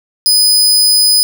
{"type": "tone", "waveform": "sawtooth", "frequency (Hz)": 5000, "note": "D#8", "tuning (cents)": 8, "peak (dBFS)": -4, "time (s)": [0.26, 1.23], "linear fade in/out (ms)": 0, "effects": []}